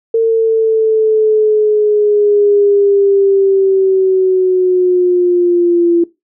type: linear sweep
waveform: sine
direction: down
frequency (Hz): 454.5 to 340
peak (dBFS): -7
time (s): 0.14-6.04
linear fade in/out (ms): 5
effects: noise-tail reverb RT60 0.2 s tail -19 dB re dry